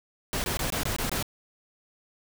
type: noise bursts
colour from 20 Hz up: pink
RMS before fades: -29 dBFS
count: 7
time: 0.33-1.226 s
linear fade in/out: 0 ms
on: 110 ms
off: 21 ms
effects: none